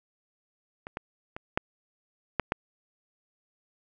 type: clicks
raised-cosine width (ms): 0.5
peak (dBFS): -23 / -18 / -22 / -9 / -9 / -10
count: 6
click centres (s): 0.869 / 0.971 / 1.365 / 1.575 / 2.397 / 2.521
effects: none